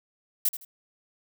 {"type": "noise with echo", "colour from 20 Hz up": "violet", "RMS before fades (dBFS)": -23, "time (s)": [0.45, 0.49], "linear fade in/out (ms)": 5, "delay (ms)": 80, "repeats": 2, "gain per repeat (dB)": -12, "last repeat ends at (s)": 0.65, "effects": []}